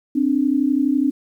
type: tone pair together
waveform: sine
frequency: 262.6 / 294.6 Hz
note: C4 / D4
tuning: +6 / +6 cents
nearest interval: major second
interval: 200 cents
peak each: -18 dBFS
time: 0.15-1.11 s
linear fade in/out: 10 ms
effects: 9-bit